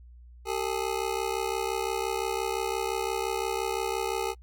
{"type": "ring-modulated tone", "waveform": "25% pulse", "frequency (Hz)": 420, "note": "G#4", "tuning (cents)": 19, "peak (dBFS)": -21, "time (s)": [0.45, 4.35], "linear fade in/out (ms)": 50, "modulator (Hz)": 32.9, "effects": ["noise-tail reverb RT60 0.1 s tail -26 dB re dry", "added 60 Hz sine -47 dBFS peak until 4.42 s"]}